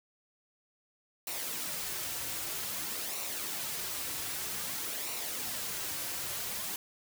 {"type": "noise with flanger", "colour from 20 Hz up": "white", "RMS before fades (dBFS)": -37, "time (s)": [1.27, 6.76], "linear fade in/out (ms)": 2, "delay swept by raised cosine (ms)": [0.6, 4.9], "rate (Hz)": 0.52, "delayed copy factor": -0.5, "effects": []}